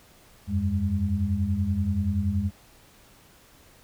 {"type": "tone cluster", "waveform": "sine", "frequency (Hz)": [85.5, 96, 203.1], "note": ["F2", "G2", "G#3"], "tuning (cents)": [-36, -36, -38], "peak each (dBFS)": -27, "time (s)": [0.47, 2.51], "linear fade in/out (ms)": 50, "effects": ["pink hiss -55 dBFS RMS until 3.83 s"]}